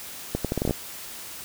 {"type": "accelerating click train", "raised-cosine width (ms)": 2, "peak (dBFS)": -11, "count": 9, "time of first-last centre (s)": [0.35, 0.709], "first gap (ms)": 97, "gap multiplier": 0.76, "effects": ["white hiss -39 dBFS RMS until 1.44 s"]}